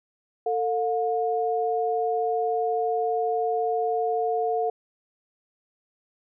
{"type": "tone pair together", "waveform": "sine", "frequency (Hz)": [448.2, 716], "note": ["A4", "F5"], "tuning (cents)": [32, 43], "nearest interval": "minor sixth", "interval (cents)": 811, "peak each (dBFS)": -25, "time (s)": [0.46, 4.7], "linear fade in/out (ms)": 5, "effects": []}